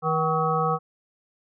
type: harmonic tone with a mistuned harmonic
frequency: 160 Hz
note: D#3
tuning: 49 cents sharp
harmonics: 1 / 3 / 5 / 7 / 8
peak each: -27 / -27 / -27 / -27 / -27 dBFS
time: 0.02-0.79 s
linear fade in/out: 50 ms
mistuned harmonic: 5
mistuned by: -76 cents
effects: none